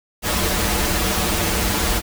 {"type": "noise with comb filter", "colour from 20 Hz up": "pink", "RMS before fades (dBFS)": -20, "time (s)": [0.22, 2.02], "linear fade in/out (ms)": 50, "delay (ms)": 7.5, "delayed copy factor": -0.9, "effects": []}